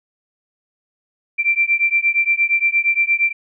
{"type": "beating tone pair", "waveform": "sine", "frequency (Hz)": [2349, 2357.6], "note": ["D7", "D7"], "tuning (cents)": [0, 6], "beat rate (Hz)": 8.6, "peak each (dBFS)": -17, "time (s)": [1.38, 3.33], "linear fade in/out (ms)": 20, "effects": []}